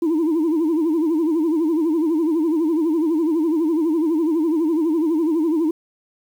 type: tone with vibrato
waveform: sine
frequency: 320.8 Hz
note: E4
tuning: 47 cents flat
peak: -14 dBFS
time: 0.02-5.71 s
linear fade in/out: 5 ms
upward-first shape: sine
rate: 12 Hz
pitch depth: 120 cents each way
effects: tanh soft clip ceiling -14 dBFS + 8-bit